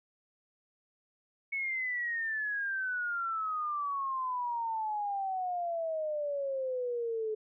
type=exponential sweep; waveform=sine; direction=down; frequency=2217 to 428.1 Hz; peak=-31 dBFS; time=1.52-7.35 s; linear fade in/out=10 ms; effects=none